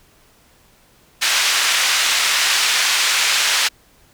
pink band-pass noise, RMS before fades -17 dBFS, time 1.21-3.69 s, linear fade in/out 20 ms, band 1800 to 6700 Hz, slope 12 dB/octave, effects pink hiss -53 dBFS RMS until 4.13 s

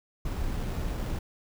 brown noise with sample-and-hold, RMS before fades -31 dBFS, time 0.25-1.19 s, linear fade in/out 5 ms, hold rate 6300 Hz, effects none

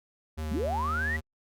square tone with vibrato, 77.78 Hz, D#2, in tune, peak -32 dBFS, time 0.37-1.21 s, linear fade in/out 20 ms, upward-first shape square, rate 6.4 Hz, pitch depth 11 cents each way
sine linear sweep, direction up, 168.6 to 1975.5 Hz, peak -28 dBFS, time 0.51-1.17 s, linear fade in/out 10 ms
effects Opus 48 kbps

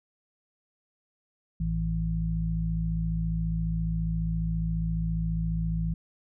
harmonic tone, 54.6 Hz, A1, 13 cents flat, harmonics 1 / 2 / 3, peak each -29 / -37 / -28 dBFS, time 1.6-5.94 s, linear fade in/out 5 ms, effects none

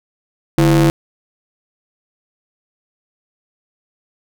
square ring-modulated tone, 92.5 Hz, F#2, in tune, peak -7 dBFS, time 0.58-0.9 s, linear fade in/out 0 ms, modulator 239 Hz, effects none

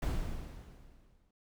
brown noise with exponential decay, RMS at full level -30 dBFS, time 0.02-1.31 s, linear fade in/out 5 ms, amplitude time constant 280 ms, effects none

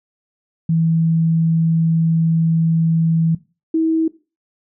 sine tone pair in turn, 163.5 / 322.5 Hz, E3 / E4, -14 / -38 cents, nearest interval octave, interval 1176 cents, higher second, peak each -13 dBFS, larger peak neither, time 0.69-3.35 / 3.74-4.08 s, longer first, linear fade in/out 5 ms, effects noise-tail reverb RT60 0.3 s tail -18 dB re dry

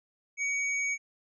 sine tone pair together, 2255 / 6565 Hz, C#7 / G#8, +29 / -21 cents, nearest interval octave + perfect fifth, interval 1850 cents, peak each -28 / -37 dBFS, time 0.37-0.98 s, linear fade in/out 50 ms, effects none

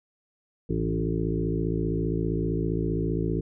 harmonic tone with a mistuned harmonic, 55.2 Hz, A1, 6 cents sharp, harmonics 1 / 2 / 3 / 5 / 6 / 7 / 8, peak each -32 / -32 / -29 / -33 / -32 / -33 / -35 dBFS, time 0.69-3.41 s, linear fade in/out 10 ms, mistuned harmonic 2, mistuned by -31 cents, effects none

